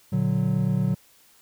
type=chord; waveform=triangle; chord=Bb augmented; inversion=none; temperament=equal with one note detuned; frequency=117.96 / 146.83 / 185 Hz; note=Bb2 / D3 / F#3; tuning=+21 / 0 / 0 cents; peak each=-24 / -23 / -22 dBFS; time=0.12-0.95 s; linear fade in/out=10 ms; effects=white hiss -57 dBFS RMS until 1.41 s